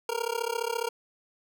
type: tone with amplitude modulation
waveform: 25% pulse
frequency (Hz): 466.2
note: A#4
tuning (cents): 0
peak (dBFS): -21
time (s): 0.09-0.89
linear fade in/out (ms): 2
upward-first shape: sine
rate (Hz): 34.6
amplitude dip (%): 95
effects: none